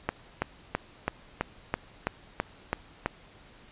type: click train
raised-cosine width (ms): 0.5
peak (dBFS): -11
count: 10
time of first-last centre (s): 0.09-3.06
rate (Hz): 3.03
effects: pink hiss -54 dBFS RMS until 3.71 s + resampled to 8000 Hz